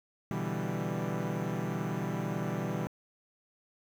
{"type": "chord", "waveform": "sawtooth", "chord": "E minor seventh", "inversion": "second", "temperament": "equal", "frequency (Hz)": [123.47, 146.83, 164.81, 196], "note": ["B2", "D3", "E3", "G3"], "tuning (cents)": [0, 0, 0, 0], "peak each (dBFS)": [-34, -35, -32, -32], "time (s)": [0.31, 2.87], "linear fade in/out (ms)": 0, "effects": ["low-pass 2000 Hz 12 dB/octave", "9-bit"]}